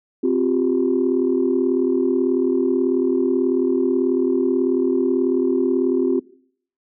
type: chord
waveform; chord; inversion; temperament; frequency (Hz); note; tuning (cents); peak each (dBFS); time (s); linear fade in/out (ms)
sine; C suspended fourth; none; equal with one note detuned; 261.6 / 353.7 / 392; C4 / F4 / G4; 0 / +22 / 0; -19 / -19 / -21; 0.23-6.2; 10
effects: noise-tail reverb RT60 0.6 s tail -20 dB re dry + tanh soft clip ceiling -8 dBFS